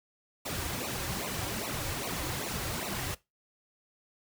pink noise with flanger, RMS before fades -35 dBFS, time 0.45-3.15 s, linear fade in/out 10 ms, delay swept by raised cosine 0.59 to 4.79 ms, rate 2.5 Hz, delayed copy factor -0.95, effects noise-tail reverb RT60 0.2 s tail -19 dB re dry

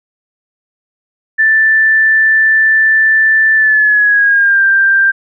sine tone with pitch glide, 1765 to 1581.5 Hz, A6 to G6, +5 to +15 cents, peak -6 dBFS, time 1.38-5.12 s, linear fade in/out 20 ms, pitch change -190 cents, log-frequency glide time 3.55-4.63 s, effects none

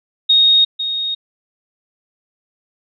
sine tone with echo, 3729 Hz, A#7, in tune, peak -8 dBFS, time 0.29-0.65 s, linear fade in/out 10 ms, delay 500 ms, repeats 1, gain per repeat -10 dB, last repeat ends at 1.15 s, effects none

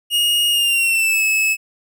45% pulse tone with pitch glide, 2862 to 2594 Hz, F7 to E7, +42 to -28 cents, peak -14 dBFS, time 0.1-1.57 s, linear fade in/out 50 ms, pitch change -170 cents, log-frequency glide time 0.51-1.22 s, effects none

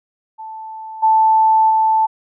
sine tone with level steps, 880 Hz, A5, in tune, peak -28 / -9 / -11 dBFS, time 0.38-2.07 s, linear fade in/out 20 ms, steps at 1.02 / 1.69 s, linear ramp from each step 20 ms, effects none

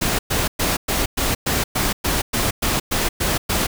pink noise bursts, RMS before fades -20 dBFS, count 13, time 0.01-3.67 s, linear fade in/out 10 ms, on 180 ms, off 110 ms, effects none

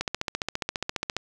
click train, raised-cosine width 0.2 ms, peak -10 dBFS, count 18, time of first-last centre 0.01-1.166 s, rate 14.7 Hz, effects none

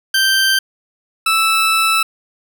20% pulse tone pair in turn, 1564 / 1315.2 Hz, G6 / E6, -4 / -4 cents, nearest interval minor third, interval 300 cents, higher first, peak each -7 dBFS, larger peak neither, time 0.14-0.59 / 1.26-2.03 s, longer second, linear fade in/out 5 ms, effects none

